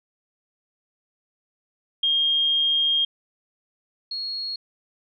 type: tone pair in turn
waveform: sine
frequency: 3227 / 4308 Hz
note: G7 / C8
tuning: +50 / +50 cents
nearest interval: perfect fourth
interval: 500 cents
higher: second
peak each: -18 / -27 dBFS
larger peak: first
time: 2.03-3.05 / 4.11-4.56 s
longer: first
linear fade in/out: 5 ms
effects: none